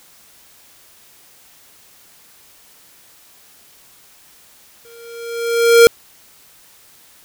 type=tone with exponential growth; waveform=square; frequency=466.2 Hz; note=A#4; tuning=in tune; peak=-3 dBFS; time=4.85-5.87 s; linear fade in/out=0 ms; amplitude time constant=220 ms; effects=white hiss -48 dBFS RMS until 7.24 s